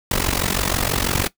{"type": "noise with amplitude modulation", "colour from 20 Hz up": "pink", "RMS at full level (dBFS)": -17, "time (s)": [0.11, 1.28], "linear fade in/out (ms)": 2, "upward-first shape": "sine", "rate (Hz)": 46.1, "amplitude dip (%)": 90, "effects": ["noise-tail reverb RT60 0.1 s tail -18 dB re dry"]}